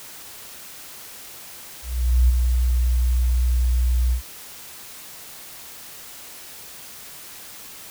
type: tone with ADSR envelope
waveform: sine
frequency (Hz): 61.3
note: B1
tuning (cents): -12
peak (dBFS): -11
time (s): 1.82-4.22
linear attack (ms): 470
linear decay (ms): 17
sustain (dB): -5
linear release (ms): 98
effects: white hiss -40 dBFS RMS until 7.9 s